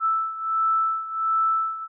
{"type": "beating tone pair", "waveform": "sine", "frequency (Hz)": [1318.5, 1319.9], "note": ["E6", "E6"], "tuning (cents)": [0, 2], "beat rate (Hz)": 1.4, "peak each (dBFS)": [-22, -26], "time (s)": [0, 1.88], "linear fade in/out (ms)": 50, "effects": []}